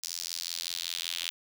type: tone with high-pass filter sweep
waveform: sawtooth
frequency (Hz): 85.3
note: F2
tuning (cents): -40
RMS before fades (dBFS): -36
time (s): 0.03-1.3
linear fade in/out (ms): 0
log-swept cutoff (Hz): 5400 to 3200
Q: 2.6
effects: none